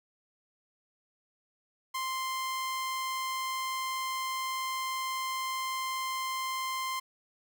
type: tone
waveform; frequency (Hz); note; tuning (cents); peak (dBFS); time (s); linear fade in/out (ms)
sawtooth; 1046.5; C6; 0; -28; 1.94-7; 10
effects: none